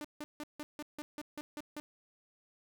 sawtooth tone bursts, 298.2 Hz, D4, 27 cents sharp, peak -36 dBFS, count 10, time 0.01-1.8 s, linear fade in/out 0 ms, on 35 ms, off 160 ms, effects none

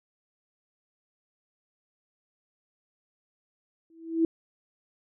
sine tone with exponential growth, 327.8 Hz, E4, 10 cents flat, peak -17 dBFS, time 3.9-4.25 s, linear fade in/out 2 ms, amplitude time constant 74 ms, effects none

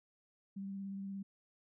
sine tone with vibrato, 196 Hz, G3, in tune, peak -40 dBFS, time 0.56-1.23 s, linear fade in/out 10 ms, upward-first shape triangle, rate 17 Hz, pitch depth 19 cents each way, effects none

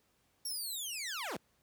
15% pulse linear sweep, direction down, 5620 to 114.5 Hz, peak -31 dBFS, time 0.45-1.37 s, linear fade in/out 5 ms, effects pink hiss -73 dBFS RMS until 1.62 s + high-pass 60 Hz 12 dB/octave

